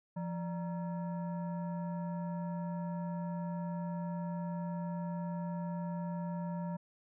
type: tone with frequency modulation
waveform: sine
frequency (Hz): 173.1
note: F3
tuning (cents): -15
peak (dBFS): -35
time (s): 0.16-6.77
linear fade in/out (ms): 10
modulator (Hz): 765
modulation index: 0.61
effects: none